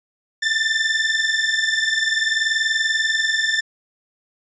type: tone pair together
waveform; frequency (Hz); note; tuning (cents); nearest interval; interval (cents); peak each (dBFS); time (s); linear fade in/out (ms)
sawtooth; 1768 / 1788.5; A6 / A6; +8 / +28; unison; 20; -17; 0.42-3.61; 10
effects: resampled to 16000 Hz